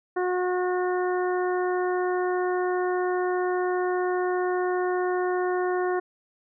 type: harmonic tone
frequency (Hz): 363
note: F#4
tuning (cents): -33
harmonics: 1 / 2 / 3 / 4 / 5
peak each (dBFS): -24 / -30 / -34 / -36 / -38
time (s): 0.16-6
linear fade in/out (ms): 10
effects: none